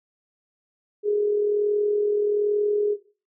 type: tone with amplitude modulation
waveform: sine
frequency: 415.3 Hz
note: G#4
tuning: in tune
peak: -17 dBFS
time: 1.03-2.97 s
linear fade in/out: 50 ms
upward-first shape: sine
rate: 41.2 Hz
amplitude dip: 45%
effects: noise-tail reverb RT60 0.4 s tail -18 dB re dry